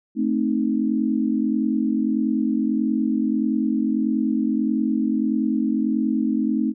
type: chord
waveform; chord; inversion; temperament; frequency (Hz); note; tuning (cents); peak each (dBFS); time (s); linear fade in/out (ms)
sine; A diminished; none; equal; 220 / 261.6 / 311.1; A3 / C4 / Eb4; 0 / 0 / 0; -22 / -23 / -24; 0.15-6.74; 50
effects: none